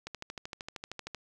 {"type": "click train", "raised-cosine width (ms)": 0.2, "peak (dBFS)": -22, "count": 15, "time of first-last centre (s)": [0.07, 1.147], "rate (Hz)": 13, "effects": []}